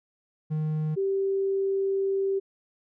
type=tone pair in turn; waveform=triangle / sine; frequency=154.7 / 389.8 Hz; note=D#3 / G4; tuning=-10 / -10 cents; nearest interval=octave + major third; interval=1600 cents; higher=second; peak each=-23 dBFS; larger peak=neither; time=0.5-0.96 / 0.96-2.4 s; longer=second; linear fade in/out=20 ms; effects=none

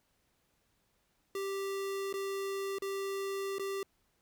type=tone with dropouts; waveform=square; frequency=392 Hz; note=G4; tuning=in tune; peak=-35 dBFS; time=1.35-3.83 s; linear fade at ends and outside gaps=2 ms; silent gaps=2.128-2.139 / 2.785-2.821 / 3.584-3.595 s; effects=pink hiss -75 dBFS RMS until 4.21 s

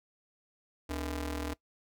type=ring-modulated tone; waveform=sawtooth; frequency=183.1 Hz; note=F#3; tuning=18 cents flat; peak=-27 dBFS; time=0.89-1.54 s; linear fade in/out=10 ms; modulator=112 Hz; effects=noise-tail reverb RT60 0.1 s tail -20 dB re dry

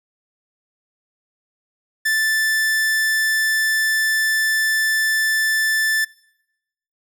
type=tone; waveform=45% pulse; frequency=1760 Hz; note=A6; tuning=in tune; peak=-16 dBFS; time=2.05-6.05 s; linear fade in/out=10 ms; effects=noise-tail reverb RT60 0.9 s tail -25 dB re dry

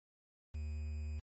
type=tone with quantisation; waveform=triangle; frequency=75.8 Hz; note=D#2; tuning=45 cents flat; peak=-36 dBFS; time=0.54-1.2 s; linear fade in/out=10 ms; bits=10; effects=MP3 32 kbps

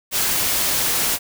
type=noise; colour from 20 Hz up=white; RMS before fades=-20 dBFS; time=0.11-1.19 s; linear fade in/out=50 ms; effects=none

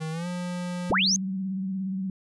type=tone with pitch glide; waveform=square; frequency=158.5 to 177.91 Hz; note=D#3 to F3; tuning=+32 to +32 cents; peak=-30 dBFS; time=0-0.92 s; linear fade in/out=20 ms; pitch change=+200 cents; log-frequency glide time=0.11-0.27 s
type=linear sweep; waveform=sine; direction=up; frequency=54.9 to 6540 Hz; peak=-20 dBFS; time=0.9-1.16 s; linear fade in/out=0 ms
type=tone with vibrato; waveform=sine; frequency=190.5 Hz; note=G3; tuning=49 cents flat; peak=-27 dBFS; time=0.92-2.1 s; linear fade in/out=2 ms; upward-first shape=sine; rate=17 Hz; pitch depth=42 cents each way
effects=resampled to 24000 Hz

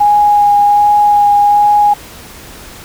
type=tone with vibrato; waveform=sine; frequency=824 Hz; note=G#5; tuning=14 cents flat; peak=-5 dBFS; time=0-1.94 s; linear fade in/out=10 ms; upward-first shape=sine; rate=1.3 Hz; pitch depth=11 cents each way; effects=pink hiss -33 dBFS RMS until 2.84 s

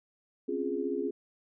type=chord; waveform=sine; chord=Db major seventh; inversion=third; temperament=equal; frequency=261.6 / 277.2 / 349.2 / 415.3 Hz; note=C4 / Db4 / F4 / Ab4; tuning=0 / 0 / 0 / 0 cents; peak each=-37 / -36 / -35 / -33 dBFS; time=0.48-1.11 s; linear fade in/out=10 ms; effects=none

